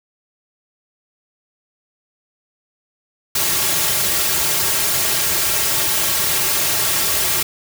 white noise with comb filter, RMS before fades -18 dBFS, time 3.35-7.43 s, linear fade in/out 5 ms, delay 4 ms, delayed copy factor -0.9, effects none

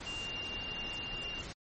sine tone in noise, 2794 Hz, F7, in tune, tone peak -38 dBFS, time 0.06-1.42 s, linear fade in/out 10 ms, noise pink, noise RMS -44 dBFS, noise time 0-1.53 s, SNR +3 dB, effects MP3 32 kbps

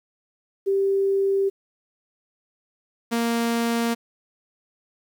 sine / sawtooth tone pair in turn, 392 / 232.8 Hz, G4 / A#3, 0 / -2 cents, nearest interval major sixth, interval 902 cents, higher first, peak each -18 / -17 dBFS, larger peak second, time 0.66-1.5 / 3.11-3.95 s, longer neither, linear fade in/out 20 ms, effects 9-bit

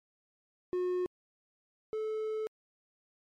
triangle tone pair in turn, 361.9 / 434.7 Hz, F#4 / A4, -38 / -21 cents, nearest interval minor third, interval 317 cents, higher second, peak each -27 / -30 dBFS, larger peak first, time 0.73-1.06 / 1.93-2.47 s, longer second, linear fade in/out 0 ms, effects MP3 64 kbps

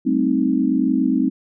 sine chord, A half-diminished seventh, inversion third, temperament equal with one note detuned, 193.19 / 220 / 261.6 / 311.1 Hz, G3 / A3 / C4 / Eb4, -25 / 0 / 0 / 0 cents, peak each -24 / -23 / -18 / -21 dBFS, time 0.05-1.3 s, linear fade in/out 20 ms, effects none

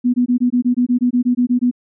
sine tone bursts, 246.1 Hz, B3, 6 cents flat, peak -11 dBFS, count 14, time 0.04-1.713 s, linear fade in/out 20 ms, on 100 ms, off 21 ms, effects none

